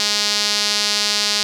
sawtooth tone with band-pass filter, 207.7 Hz, G#3, in tune, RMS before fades -19 dBFS, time 0-1.43 s, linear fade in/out 0 ms, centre 4700 Hz, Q 2.7, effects none

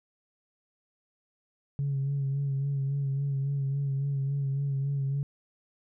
sine tone with vibrato, 138.59 Hz, C#3, in tune, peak -25 dBFS, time 1.79-5.23 s, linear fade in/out 0 ms, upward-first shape sine, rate 3.6 Hz, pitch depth 34 cents each way, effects tanh soft clip ceiling -23 dBFS

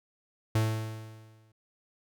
45% pulse tone with exponential decay, 110 Hz, A2, in tune, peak -22 dBFS, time 0.55-1.52 s, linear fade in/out 5 ms, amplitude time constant 210 ms, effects none

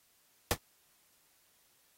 pink noise with exponential decay, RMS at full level -24 dBFS, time 0.51-0.58 s, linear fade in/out 0 ms, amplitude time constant 15 ms, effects white hiss -69 dBFS RMS until 1.97 s + AAC 48 kbps

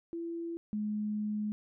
sine tone pair in turn, 336.3 / 210.9 Hz, E4 / G#3, +35 / +27 cents, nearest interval minor sixth, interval 808 cents, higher first, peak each -35 / -31 dBFS, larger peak second, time 0.13-0.57 / 0.73-1.52 s, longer second, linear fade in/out 0 ms, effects none

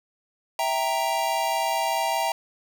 square chord, E diminished, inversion none, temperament equal, 659.3 / 784 / 932.3 Hz, E5 / G5 / Bb5, 0 / 0 / 0 cents, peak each -29 / -28 / -27 dBFS, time 0.59-2.32 s, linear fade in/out 2 ms, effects none

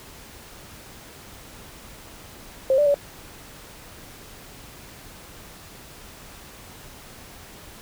sine tone with pitch steps, 530 / 587 / 571 Hz, C5 / D5 / D5, +22 / -1 / -49 cents, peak -15 dBFS, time 2.7-2.943 s, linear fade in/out 2 ms, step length 81 ms, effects pink hiss -44 dBFS RMS until 7.81 s

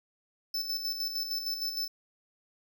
square tone with tremolo, 5274 Hz, E8, in tune, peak -30 dBFS, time 0.54-1.88 s, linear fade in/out 5 ms, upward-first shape square, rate 6.5 Hz, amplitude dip 50%, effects none

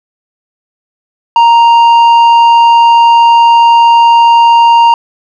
sine tone with tanh clipping, 932.3 Hz, A#5, in tune, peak -3 dBFS, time 1.36-4.94 s, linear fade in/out 2 ms, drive 7 dB, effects none

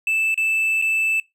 triangle tone with dropouts, 2637 Hz, E7, in tune, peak -16 dBFS, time 0.07-1.2 s, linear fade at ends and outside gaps 2 ms, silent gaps 0.344-0.376 / 0.816-0.822 s, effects noise-tail reverb RT60 0.2 s tail -23 dB re dry

